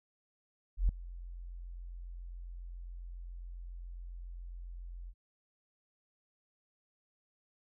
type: tone with ADSR envelope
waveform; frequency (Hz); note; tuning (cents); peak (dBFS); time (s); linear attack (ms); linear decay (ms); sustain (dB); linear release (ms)
sine; 43.65; F1; 0; -22; 0.77-5.14; 120; 3; -20; 57
effects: none